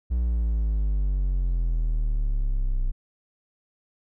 triangle exponential sweep, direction down, 61.3 to 30.87 Hz, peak -19 dBFS, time 0.1-2.92 s, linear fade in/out 20 ms, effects none

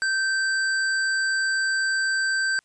square tone, 1558 Hz, G6, 11 cents flat, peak -22 dBFS, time 0.02-2.59 s, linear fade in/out 0 ms, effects white hiss -67 dBFS RMS until 2.64 s + resampled to 22050 Hz

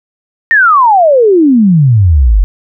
sine exponential sweep, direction down, 1864.7 to 43.65 Hz, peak -3 dBFS, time 0.51-2.44 s, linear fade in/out 0 ms, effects none

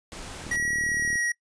pink noise, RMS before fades -39 dBFS, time 0.12-0.56 s, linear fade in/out 0 ms
click train, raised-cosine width 3 ms, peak -27 dBFS, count 28, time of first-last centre 0.44-1.156 s, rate 37.7 Hz
square tone with pitch glide, 1917 to 1902.7 Hz, A#6 to A#6, +48 to +35 cents, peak -25 dBFS, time 0.51-1.32 s, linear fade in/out 5 ms, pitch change -13 cents, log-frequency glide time 0.72-1.17 s
effects noise-tail reverb RT60 0.1 s tail -23 dB re dry + resampled to 22050 Hz

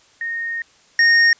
sine / square tone pair in turn, 1850 / 1850 Hz, A#6 / A#6, -14 / -14 cents, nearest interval unison, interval 0 cents, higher neither, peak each -22 / -11 dBFS, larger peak second, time 0.21-0.62 / 0.99-1.33 s, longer first, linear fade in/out 2 ms, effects white hiss -53 dBFS RMS until 1.39 s + resampled to 16000 Hz

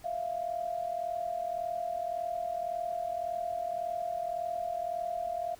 sine tone pair together, 656.7 / 698.5 Hz, E5 / F5, -7 / 0 cents, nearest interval minor second, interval 107 cents, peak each -36 / -33 dBFS, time 0.04-5.55 s, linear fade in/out 10 ms, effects pink hiss -57 dBFS RMS until 5.59 s

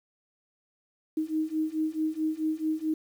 sine beating tone pair, 311.1 / 315.7 Hz, D#4 / D#4, 0 / +25 cents, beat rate 4.6 Hz, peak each -30 / -29 dBFS, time 1.17-2.94 s, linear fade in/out 5 ms, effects 9-bit

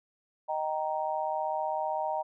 sine chord, Eb major, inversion none, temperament just, 622.3 / 777.8 / 933.4 Hz, Eb5 / G5 / Bb5, 0 / -14 / +2 cents, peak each -33 dBFS, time 0.48-2.23 s, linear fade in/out 20 ms, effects none

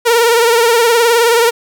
sawtooth tone with vibrato, 466.2 Hz, A#4, in tune, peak -4 dBFS, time 0.05-1.51 s, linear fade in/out 20 ms, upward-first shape triangle, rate 19 Hz, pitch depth 76 cents each way, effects none

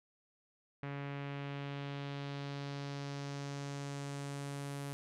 sawtooth tone with low-pass filter sweep, 141.1 Hz, C#3, 31 cents sharp, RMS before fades -42 dBFS, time 0.83-4.93 s, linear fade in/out 0 ms, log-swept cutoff 2200 to 11000 Hz, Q 1.7, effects none

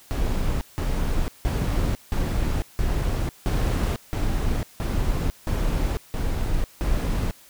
brown noise bursts, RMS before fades -23 dBFS, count 11, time 0.11-7.31 s, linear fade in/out 0 ms, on 500 ms, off 170 ms, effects white hiss -51 dBFS RMS until 7.49 s

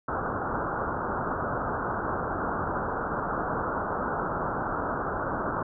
white low-pass noise, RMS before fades -30 dBFS, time 0.08-5.63 s, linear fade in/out 5 ms, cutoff 1500 Hz, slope 96 dB/octave, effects none

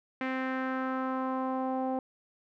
sawtooth tone with low-pass filter sweep, 260.8 Hz, C4, 5 cents flat, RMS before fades -32 dBFS, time 0.21-1.99 s, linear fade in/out 2 ms, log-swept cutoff 2100 to 730 Hz, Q 2.7, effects none

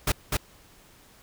pink noise with echo, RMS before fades -23 dBFS, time 0.07-0.12 s, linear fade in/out 5 ms, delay 250 ms, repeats 1, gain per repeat -2 dB, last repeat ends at 0.37 s, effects pink hiss -55 dBFS RMS until 1.22 s

